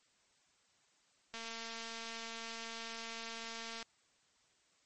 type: click train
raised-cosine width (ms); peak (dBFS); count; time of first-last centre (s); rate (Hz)
0.2; -28; 568; 1.34-3.827; 228
effects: white hiss -72 dBFS RMS until 4.85 s + MP3 32 kbps